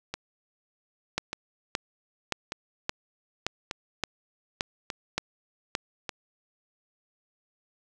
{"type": "two click trains", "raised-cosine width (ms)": 0.2, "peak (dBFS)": [-9, -15], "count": [9, 6], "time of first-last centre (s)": [[1.18, 5.751], [0.14, 6.092]], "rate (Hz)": [1.75, 0.84], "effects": []}